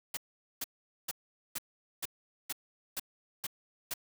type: noise bursts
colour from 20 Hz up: white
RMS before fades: -36 dBFS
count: 9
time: 0.14-3.939 s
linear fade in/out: 5 ms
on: 31 ms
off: 440 ms
effects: none